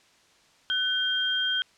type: tone pair together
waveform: sine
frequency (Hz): 1507 / 3200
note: F#6 / G7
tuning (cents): +31 / +35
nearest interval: octave + minor second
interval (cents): 1304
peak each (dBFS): -28 / -25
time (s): 0.7-1.62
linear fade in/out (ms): 0
effects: white hiss -60 dBFS RMS until 1.77 s + low-pass 6000 Hz 12 dB/octave